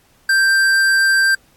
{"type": "tone with tanh clipping", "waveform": "sine", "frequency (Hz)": 1574, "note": "G6", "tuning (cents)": 7, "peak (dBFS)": -13, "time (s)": [0.29, 1.35], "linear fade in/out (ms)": 5, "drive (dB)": 15, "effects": ["pink hiss -55 dBFS RMS until 1.56 s", "AAC 64 kbps"]}